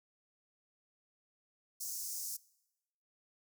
pink high-pass noise, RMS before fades -41 dBFS, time 1.8-2.37 s, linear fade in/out 10 ms, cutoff 5300 Hz, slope 48 dB/octave, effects noise-tail reverb RT60 0.9 s tail -22 dB re dry

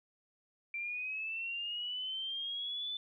sine linear sweep, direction up, 2349 to 3520 Hz, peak -36 dBFS, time 0.74-2.97 s, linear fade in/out 2 ms, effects 13-bit

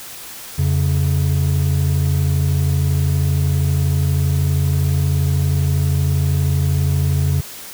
triangle tone pair together, 87.38 / 140 Hz, F2 / C#3, +1 / +18 cents, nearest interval minor sixth, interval 817 cents, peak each -14 dBFS, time 0.58-7.41 s, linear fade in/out 10 ms, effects tanh soft clip ceiling -6 dBFS + white hiss -34 dBFS RMS until 7.73 s

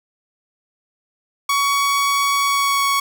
sawtooth tone with pitch glide, 1123 to 1114 Hz, C#6 to C#6, +22 to +8 cents, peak -12 dBFS, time 1.49-3 s, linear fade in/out 5 ms, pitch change -14 cents, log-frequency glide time 2.44-2.87 s, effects none

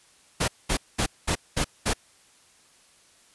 pink noise bursts, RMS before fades -24 dBFS, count 6, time 0.4-1.936 s, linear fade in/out 10 ms, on 81 ms, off 210 ms, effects white hiss -58 dBFS RMS until 3.34 s + resampled to 24000 Hz

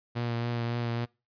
sawtooth tone with vibrato, 118.4 Hz, A#2, 27 cents sharp, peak -25 dBFS, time 0.15-1.06 s, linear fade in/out 20 ms, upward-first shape triangle, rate 3.6 Hz, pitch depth 24 cents each way, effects noise-tail reverb RT60 0.3 s tail -25 dB re dry + resampled to 11025 Hz

